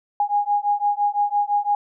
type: beating tone pair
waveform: sine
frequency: 819 / 824.9 Hz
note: G#5 / G#5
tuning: -24 / -12 cents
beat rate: 5.9 Hz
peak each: -21 dBFS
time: 0.2-1.75 s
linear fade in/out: 2 ms
effects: none